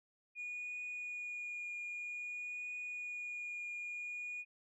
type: tone with vibrato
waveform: sine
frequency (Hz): 2445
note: D#7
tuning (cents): -31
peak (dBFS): -39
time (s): 0.35-4.45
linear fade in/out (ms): 50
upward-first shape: triangle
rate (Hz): 0.52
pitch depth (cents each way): 14
effects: tanh soft clip ceiling -38 dBFS